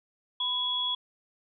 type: tone pair together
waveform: sine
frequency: 1001 / 3357 Hz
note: B5 / G#7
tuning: +23 / +18 cents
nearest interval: octave + major sixth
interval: 2095 cents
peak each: -36 / -27 dBFS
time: 0.4-0.95 s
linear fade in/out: 5 ms
effects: none